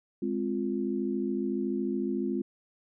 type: chord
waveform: sine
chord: F minor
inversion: first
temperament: equal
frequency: 207.7 / 261.6 / 349.2 Hz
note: Ab3 / C4 / F4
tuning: 0 / 0 / 0 cents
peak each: -32 dBFS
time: 0.22-2.42 s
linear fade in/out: 5 ms
effects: none